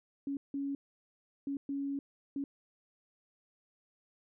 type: tone bursts at uneven times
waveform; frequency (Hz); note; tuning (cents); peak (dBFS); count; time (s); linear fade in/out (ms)
sine; 278.8; C#4; +10; -33; 5; 0.27-0.37 / 0.54-0.75 / 1.47-1.57 / 1.69-1.99 / 2.36-2.44; 2
effects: none